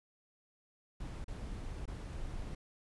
brown noise with dropouts, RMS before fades -42 dBFS, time 1-2.55 s, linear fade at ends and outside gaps 5 ms, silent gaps 1.244-1.28 / 1.857-1.877 s, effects resampled to 24000 Hz

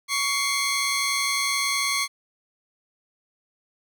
15% pulse tone pair together, 1119 / 2107 Hz, C#6 / C7, +16 / +12 cents, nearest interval major seventh, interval 1096 cents, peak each -19 / -19 dBFS, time 0.08-2.08 s, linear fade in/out 50 ms, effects none

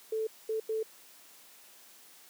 sine tone bursts at uneven times, 440 Hz, A4, in tune, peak -29 dBFS, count 3, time 0.12-0.27 / 0.49-0.6 / 0.69-0.83 s, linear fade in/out 5 ms, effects white hiss -56 dBFS RMS until 2.29 s + high-pass 200 Hz 12 dB/octave

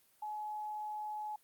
sine tone, 848 Hz, G#5, 36 cents sharp, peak -38 dBFS, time 0.22-1.36 s, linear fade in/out 5 ms, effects white hiss -69 dBFS RMS until 1.43 s + Opus 32 kbps

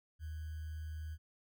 sine tone with sample-and-hold, 78.2 Hz, D#2, 9 cents sharp, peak -40 dBFS, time 0.19-1.18 s, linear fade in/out 50 ms, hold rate 1575 Hz, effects none

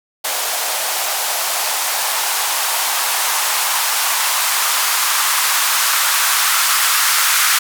violet noise with band-pass filter sweep, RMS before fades -17 dBFS, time 0.24-7.59 s, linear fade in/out 10 ms, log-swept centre 670 to 1300 Hz, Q 2.3, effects none

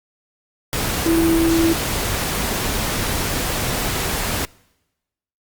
sine tone in noise, 330 Hz, E4, 2 cents sharp, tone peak -14 dBFS, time 1.06-1.73 s, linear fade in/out 0 ms, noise pink, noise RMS -22 dBFS, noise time 0.73-4.45 s, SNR +5 dB, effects noise-tail reverb RT60 1.0 s tail -25 dB re dry + Opus 48 kbps

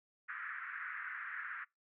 white band-pass noise, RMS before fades -44 dBFS, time 0.28-1.65 s, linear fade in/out 20 ms, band 1300 to 1900 Hz, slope 48 dB/octave, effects noise-tail reverb RT60 0.2 s tail -24 dB re dry

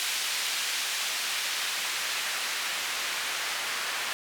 white noise with band-pass filter sweep, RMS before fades -31 dBFS, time 0-4.13 s, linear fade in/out 0 ms, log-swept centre 3000 to 1700 Hz, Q 0.78, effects none

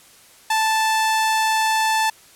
sawtooth tone, 879 Hz, A5, 2 cents flat, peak -13 dBFS, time 0.5-2.1 s, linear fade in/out 5 ms, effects white hiss -49 dBFS RMS until 2.35 s + low-pass 12000 Hz 12 dB/octave

